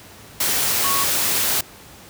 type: tone in noise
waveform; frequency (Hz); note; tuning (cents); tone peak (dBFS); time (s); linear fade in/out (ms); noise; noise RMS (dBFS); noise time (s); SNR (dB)
sine; 1108.7; C#6; 0; -22; 0.84-1.04; 5; white; -20; 0.4-1.61; -5
effects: pink hiss -43 dBFS RMS until 2.09 s + high-pass 60 Hz 12 dB/octave